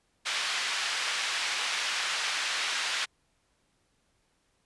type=band-pass noise; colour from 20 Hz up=pink; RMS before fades=-31 dBFS; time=0.25-3.06 s; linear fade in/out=20 ms; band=1600 to 4900 Hz; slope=12 dB/octave; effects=pink hiss -72 dBFS RMS until 4.65 s + resampled to 24000 Hz